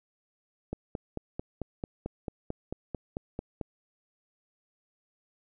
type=click train; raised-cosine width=2 ms; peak=-20 dBFS; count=14; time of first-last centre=0.73-3.612 s; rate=4.51 Hz; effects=none